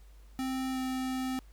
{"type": "tone with pitch glide", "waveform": "square", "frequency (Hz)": [261.6, 259.3], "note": ["C4", "C4"], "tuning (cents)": [0, -15], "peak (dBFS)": -32, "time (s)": [0.39, 1.39], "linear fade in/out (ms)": 0, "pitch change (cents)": -15, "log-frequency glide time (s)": [0.72, 0.78], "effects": ["added 50 Hz sine -51 dBFS peak until 1.52 s", "pink hiss -66 dBFS RMS until 1.52 s"]}